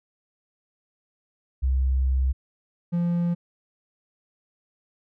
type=tone pair in turn; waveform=sine / triangle; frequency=65.41 / 172.72 Hz; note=C2 / F3; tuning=0 / -19 cents; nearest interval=octave + perfect fourth; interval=1681 cents; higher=second; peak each=-19 dBFS; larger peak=neither; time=1.62-2.33 / 2.92-3.35 s; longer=first; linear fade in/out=20 ms; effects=none